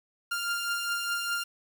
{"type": "beating tone pair", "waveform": "sawtooth", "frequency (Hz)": [1396.9, 1401.8], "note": ["F6", "F6"], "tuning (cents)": [0, 6], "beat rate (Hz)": 4.9, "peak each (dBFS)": [-26, -33], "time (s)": [0.31, 1.44], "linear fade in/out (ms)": 10, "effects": ["9-bit"]}